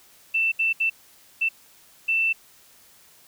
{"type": "tone bursts at uneven times", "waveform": "sine", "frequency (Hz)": 2670, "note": "E7", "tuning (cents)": 22, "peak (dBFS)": -19, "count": 5, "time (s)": [[0.34, 0.52], [0.59, 0.73], [0.8, 0.9], [1.41, 1.49], [2.08, 2.33]], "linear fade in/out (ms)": 10, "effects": ["white hiss -54 dBFS RMS until 3.27 s"]}